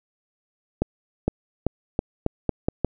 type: accelerating click train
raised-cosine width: 2 ms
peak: -7 dBFS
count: 8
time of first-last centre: 0.82-2.847 s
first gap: 460 ms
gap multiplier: 0.84
effects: none